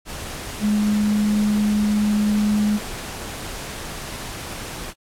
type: tone in noise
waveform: sine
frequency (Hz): 209.5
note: G#3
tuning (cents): +15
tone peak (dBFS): -16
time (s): 0.6-2.8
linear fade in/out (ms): 50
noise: pink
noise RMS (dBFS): -32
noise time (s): 0.05-4.94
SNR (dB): +13
effects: low-pass 12000 Hz 12 dB/octave + AAC 64 kbps